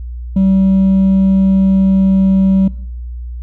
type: tone with hard clipping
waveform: triangle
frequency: 192.1 Hz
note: G3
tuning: 35 cents flat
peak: -7 dBFS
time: 0.36-2.68 s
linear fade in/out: 5 ms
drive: 1 dB
effects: noise-tail reverb RT60 0.7 s tail -21 dB re dry + added 60 Hz sine -22 dBFS peak until 3.42 s